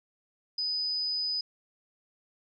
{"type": "tone", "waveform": "sine", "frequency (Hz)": 4991, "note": "D#8", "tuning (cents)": 5, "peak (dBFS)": -28, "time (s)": [0.58, 1.41], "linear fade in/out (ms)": 5, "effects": []}